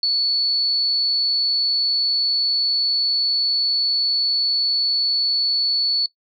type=tone; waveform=sine; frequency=4435 Hz; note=C#8; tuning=in tune; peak=-16 dBFS; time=0.03-6.06 s; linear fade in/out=2 ms; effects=noise-tail reverb RT60 0.1 s tail -20 dB re dry